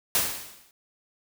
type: noise with exponential decay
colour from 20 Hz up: white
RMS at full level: -21 dBFS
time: 0.15-0.71 s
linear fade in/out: 1 ms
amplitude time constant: 120 ms
effects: none